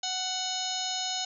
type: harmonic tone with a mistuned harmonic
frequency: 743 Hz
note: F#5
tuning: 7 cents sharp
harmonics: 1 / 2 / 3 / 4 / 5 / 6 / 7 / 8 / 9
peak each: -36 / -45 / -47 / -37 / -36 / -37 / -39 / -44 / -37 dBFS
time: 0.03-1.25 s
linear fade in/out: 5 ms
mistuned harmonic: 6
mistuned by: -98 cents
effects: none